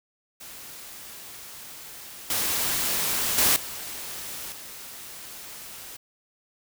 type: noise with level steps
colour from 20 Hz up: white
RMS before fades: -42 / -26 / -20 / -36 / -41 dBFS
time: 0.4-5.97 s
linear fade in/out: 10 ms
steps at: 2.3 / 3.38 / 3.56 / 4.52 s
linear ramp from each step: 2 ms
effects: none